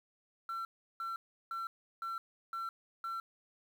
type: tone bursts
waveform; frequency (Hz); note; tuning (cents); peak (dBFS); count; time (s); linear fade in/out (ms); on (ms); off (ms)
sine; 1349; E6; +40; -34; 6; 0.49-3.2; 2; 160; 350
effects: tanh soft clip ceiling -35 dBFS + 10-bit